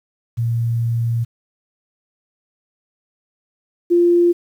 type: tone pair in turn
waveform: sine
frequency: 116.54 / 347.1 Hz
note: A#2 / F4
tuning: 0 / -11 cents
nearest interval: octave + perfect fifth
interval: 1889 cents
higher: second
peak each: -16 / -10 dBFS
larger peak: second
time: 0.37-1.25 / 3.9-4.33 s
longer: first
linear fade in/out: 20 ms
effects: 8-bit